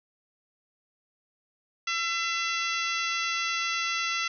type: harmonic tone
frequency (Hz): 674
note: E5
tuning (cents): +38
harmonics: 2 / 3 / 4 / 5 / 6 / 7 / 8 / 9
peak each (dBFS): -32 / -33 / -32 / -36 / -40 / -39 / -42 / -39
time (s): 1.87-4.28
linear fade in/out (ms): 5
effects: none